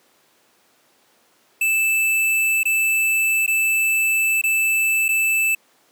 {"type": "tone with dropouts", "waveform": "square", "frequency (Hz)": 2637, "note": "E7", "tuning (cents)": 0, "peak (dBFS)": -17, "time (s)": [1.61, 5.55], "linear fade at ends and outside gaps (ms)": 5, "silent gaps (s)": [[2.633, 2.654], [3.464, 3.477], [4.415, 4.437], [5.083, 5.088]], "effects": ["pink hiss -58 dBFS RMS until 5.91 s", "high-pass 300 Hz 12 dB/octave"]}